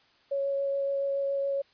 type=tone with vibrato; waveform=sine; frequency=554.4 Hz; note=C#5; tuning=in tune; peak=-26 dBFS; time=0.31-1.62 s; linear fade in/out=10 ms; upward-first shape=sine; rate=7.1 Hz; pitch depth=8 cents each way; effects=white hiss -63 dBFS RMS until 1.73 s + resampled to 11025 Hz